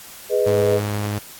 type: chord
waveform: sine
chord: G# minor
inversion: none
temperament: just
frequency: 415.3 / 498.4 / 623 Hz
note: G#4 / B4 / D#5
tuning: 0 / +16 / +2 cents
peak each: -19 / -19 / -22 dBFS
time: 0.29-0.81 s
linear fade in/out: 50 ms
type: tone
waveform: sawtooth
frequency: 103.83 Hz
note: G#2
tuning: in tune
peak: -18 dBFS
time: 0.46-1.19 s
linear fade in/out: 10 ms
effects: white hiss -40 dBFS RMS until 1.39 s + AAC 64 kbps